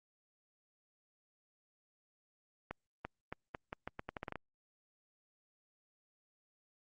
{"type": "accelerating click train", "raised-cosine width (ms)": 0.5, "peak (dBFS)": -25, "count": 13, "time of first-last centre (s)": [2.71, 4.357], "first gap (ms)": 340, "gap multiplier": 0.81, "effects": ["Opus 48 kbps"]}